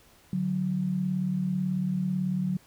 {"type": "tone pair together", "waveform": "sine", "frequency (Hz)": [146.83, 184.99], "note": ["D3", "F#3"], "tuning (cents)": [0, 0], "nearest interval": "major third", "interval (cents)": 400, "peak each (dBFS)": [-32, -26], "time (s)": [0.33, 2.57], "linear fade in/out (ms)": 2, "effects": ["pink hiss -58 dBFS RMS until 2.66 s"]}